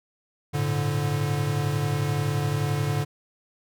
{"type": "tone cluster", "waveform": "square", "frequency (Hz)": [103.4, 114.8, 145.5], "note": ["G#2", "A#2", "D3"], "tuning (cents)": [-7, -26, -16], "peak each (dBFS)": [-30, -31, -26], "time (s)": [0.53, 3.05], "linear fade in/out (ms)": 20, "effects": []}